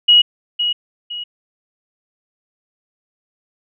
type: tone with echo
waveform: sine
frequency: 2903 Hz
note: F#7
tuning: 34 cents flat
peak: -6 dBFS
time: 0.08-0.22 s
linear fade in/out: 10 ms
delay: 510 ms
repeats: 2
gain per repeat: -9 dB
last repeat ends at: 1.24 s
effects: none